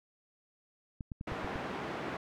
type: clicks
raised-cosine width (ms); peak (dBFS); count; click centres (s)
5; -27; 6; 1.008 / 1.118 / 1.211 / 1.321 / 1.446 / 1.558
type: band-pass noise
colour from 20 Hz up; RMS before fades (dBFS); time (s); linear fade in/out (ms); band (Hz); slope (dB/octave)
pink; -39; 1.27-2.17; 5; 180 to 1900; 12
effects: none